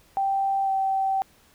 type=tone with pitch glide; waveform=sine; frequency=782 to 773 Hz; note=G5 to G5; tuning=-4 to -24 cents; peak=-21 dBFS; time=0.17-1.22 s; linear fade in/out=0 ms; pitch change=-20 cents; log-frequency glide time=0.64-0.7 s; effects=pink hiss -58 dBFS RMS until 1.54 s